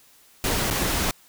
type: noise with dropouts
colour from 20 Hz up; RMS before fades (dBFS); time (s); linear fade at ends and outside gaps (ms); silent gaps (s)
pink; -24; 0.44-1.11; 1; 0.702-0.709
effects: white hiss -55 dBFS RMS until 1.28 s